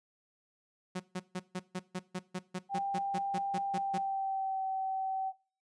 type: tone bursts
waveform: sawtooth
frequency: 183.4 Hz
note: F#3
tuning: 15 cents flat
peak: -30 dBFS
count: 16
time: 0.95-3.984 s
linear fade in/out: 10 ms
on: 49 ms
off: 150 ms
type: tone with pitch glide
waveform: sine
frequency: 792 to 765.9 Hz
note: G5 to G5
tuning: +18 to -40 cents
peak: -31 dBFS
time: 2.69-5.33 s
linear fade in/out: 50 ms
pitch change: -58 cents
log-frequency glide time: 3.64-4.64 s
effects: noise-tail reverb RT60 0.4 s tail -21 dB re dry + resampled to 22050 Hz